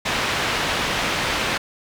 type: low-pass noise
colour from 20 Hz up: white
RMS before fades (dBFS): -23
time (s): 0.05-1.58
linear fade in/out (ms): 10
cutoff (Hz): 2900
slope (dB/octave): 12
effects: none